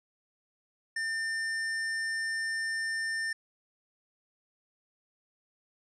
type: tone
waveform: square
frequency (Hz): 1800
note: A6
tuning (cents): +39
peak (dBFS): -31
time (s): 0.96-3.33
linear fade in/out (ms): 5
effects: resampled to 22050 Hz